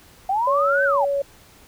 sine linear two-way sweep, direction up then down, 740 to 1568 to 740 Hz, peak -18 dBFS, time 0.29-1.05 s, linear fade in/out 5 ms, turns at 0.84 s
sine tone with vibrato, 561 Hz, C#5, 21 cents sharp, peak -19 dBFS, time 0.47-1.22 s, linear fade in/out 5 ms, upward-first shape sine, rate 2.2 Hz, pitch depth 11 cents each way
effects pink hiss -50 dBFS RMS until 1.67 s

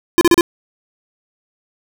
square tone bursts, 343.3 Hz, F4, 30 cents flat, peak -7 dBFS, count 4, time 0.18-0.409 s, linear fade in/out 0 ms, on 31 ms, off 35 ms, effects none

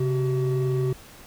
triangle tone pair together, 133.5 / 378.6 Hz, C3 / F#4, +35 / +40 cents, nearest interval octave + tritone, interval 1805 cents, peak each -20 / -23 dBFS, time 0-0.93 s, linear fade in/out 5 ms, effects tanh soft clip ceiling -14 dBFS + pink hiss -47 dBFS RMS until 1.26 s

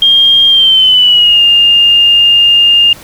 sine tone with pitch glide, 3216 to 2816 Hz, G7 to F7, +44 to +14 cents, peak -3 dBFS, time 0.02-2.93 s, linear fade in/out 2 ms, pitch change -230 cents, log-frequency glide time 0.47-1.42 s, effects pink hiss -33 dBFS RMS until 3.03 s

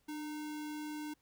sine tone with sample-and-hold, 300.4 Hz, D4, 39 cents sharp, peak -39 dBFS, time 0.08-1.14 s, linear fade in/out 10 ms, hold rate 1225 Hz, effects pink hiss -75 dBFS RMS until 1.21 s

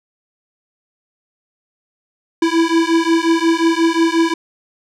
square beating tone pair, 327.9 / 333.5 Hz, E4 / E4, -9 / +20 cents, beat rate 5.6 Hz, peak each -16 dBFS, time 2.42-4.34 s, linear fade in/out 5 ms, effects low-pass 6000 Hz 12 dB/octave

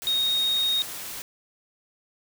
sine tone in noise, 3729 Hz, A#7, in tune, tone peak -21 dBFS, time 0.07-0.82 s, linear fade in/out 0 ms, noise white, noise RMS -36 dBFS, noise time 0.02-1.22 s, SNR +12 dB, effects none

